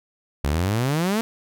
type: exponential sweep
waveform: sawtooth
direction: up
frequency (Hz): 66.4 to 233.1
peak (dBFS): -16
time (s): 0.44-1.21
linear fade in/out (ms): 0
effects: none